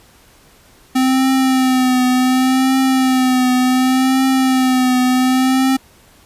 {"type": "tone with vibrato", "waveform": "square", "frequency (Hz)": 258.2, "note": "C4", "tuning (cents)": -23, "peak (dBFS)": -12, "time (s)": [0.95, 5.77], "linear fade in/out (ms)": 10, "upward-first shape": "triangle", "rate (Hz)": 0.68, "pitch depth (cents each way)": 44, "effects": ["pink hiss -48 dBFS RMS until 6.25 s", "resampled to 32000 Hz"]}